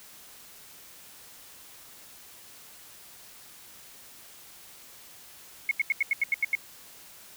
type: tone bursts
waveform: sine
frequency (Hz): 2180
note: C#7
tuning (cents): -29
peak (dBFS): -21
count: 9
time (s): 5.69-6.552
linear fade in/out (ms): 2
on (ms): 22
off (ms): 83
effects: white hiss -50 dBFS RMS until 7.36 s